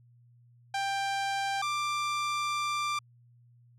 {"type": "tone pair in turn", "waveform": "sawtooth", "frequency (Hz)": [789, 1182.2], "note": ["G5", "D6"], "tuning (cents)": [11, 11], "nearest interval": "perfect fifth", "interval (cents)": 700, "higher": "second", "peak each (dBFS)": -25, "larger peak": "neither", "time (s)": [[0.74, 1.62], [1.62, 2.99]], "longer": "second", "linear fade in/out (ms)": 5, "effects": ["added 120 Hz sine -57 dBFS peak until 3.78 s", "low-pass 7000 Hz 12 dB/octave"]}